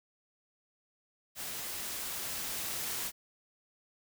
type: noise with level ramp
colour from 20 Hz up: white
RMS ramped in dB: -40 to -36 dBFS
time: 1.35-3.12 s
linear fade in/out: 50 ms
effects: none